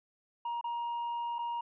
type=tone with dropouts; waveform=triangle; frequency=944 Hz; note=A#5; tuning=22 cents sharp; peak=-31 dBFS; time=0.45-1.61 s; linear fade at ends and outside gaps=5 ms; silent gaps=0.612-0.641 / 1.385-1.389 s; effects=resampled to 8000 Hz